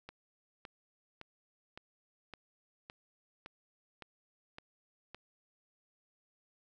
click train, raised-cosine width 0.3 ms, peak -30 dBFS, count 10, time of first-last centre 0.09-5.146 s, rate 1.78 Hz, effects none

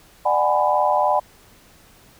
sine chord, G# half-diminished seventh, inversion second, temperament just, 598 / 747.5 / 830.6 / 996.7 Hz, D5 / F#5 / G#5 / B5, +31 / +17 / 0 / +16 cents, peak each -21 dBFS, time 0.25-1.2 s, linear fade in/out 10 ms, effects pink hiss -51 dBFS RMS until 2.19 s

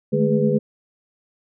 sine tone cluster, 151.2 / 210.2 / 219.1 / 411.1 / 496 Hz, D#3 / G#3 / A3 / G#4 / B4, -49 / +21 / -7 / -18 / +7 cents, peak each -22 dBFS, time 0.12-0.59 s, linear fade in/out 20 ms, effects none

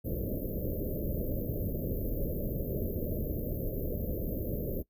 pink band-stop noise, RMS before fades -33 dBFS, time 0.04-4.83 s, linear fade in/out 20 ms, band 610 to 13000 Hz, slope 96 dB/octave, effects noise-tail reverb RT60 0.1 s tail -21 dB re dry + resampled to 32000 Hz

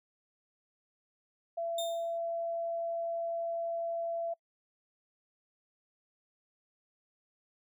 sine tone, 673 Hz, E5, 36 cents sharp, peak -32 dBFS, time 1.57-4.34 s, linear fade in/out 10 ms
sawtooth tone with exponential decay, 3638 Hz, A#7, 43 cents flat, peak -31 dBFS, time 1.78-2.18 s, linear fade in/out 5 ms, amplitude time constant 85 ms
effects noise-tail reverb RT60 0.1 s tail -26 dB re dry

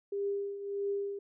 sine tone with tremolo, 400.8 Hz, G4, 38 cents sharp, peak -29 dBFS, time 0.12-1.19 s, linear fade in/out 5 ms, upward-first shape triangle, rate 1.6 Hz, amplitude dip 70%, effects none

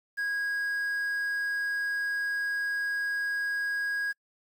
triangle tone with quantisation, 1645 Hz, G#6, 17 cents flat, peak -26 dBFS, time 0.17-4.13 s, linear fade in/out 20 ms, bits 9, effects noise-tail reverb RT60 0.1 s tail -26 dB re dry

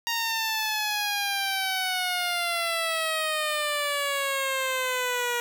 10% pulse exponential sweep, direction down, 934 to 477.8 Hz, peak -17 dBFS, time 0.07-5.4 s, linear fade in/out 0 ms, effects none

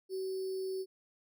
sine tone with sample-and-hold, 379.4 Hz, F#4, 43 cents sharp, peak -34 dBFS, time 0.09-0.86 s, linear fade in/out 50 ms, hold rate 4900 Hz, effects none

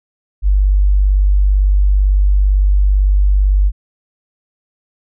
sine tone, 48.94 Hz, G1, 2 cents flat, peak -8 dBFS, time 0.42-3.72 s, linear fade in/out 50 ms, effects none

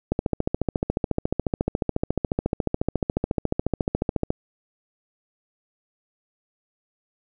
click train, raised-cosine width 2 ms, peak -8 dBFS, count 60, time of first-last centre 0.12-4.304 s, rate 14.1 Hz, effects none

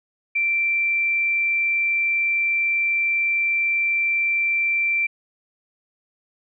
sine tone, 2349 Hz, D7, in tune, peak -18 dBFS, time 0.35-5.07 s, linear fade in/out 10 ms, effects none

